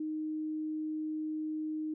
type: tone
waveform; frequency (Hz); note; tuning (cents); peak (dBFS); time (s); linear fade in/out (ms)
sine; 310; D#4; -6; -33; 0-1.94; 5
effects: none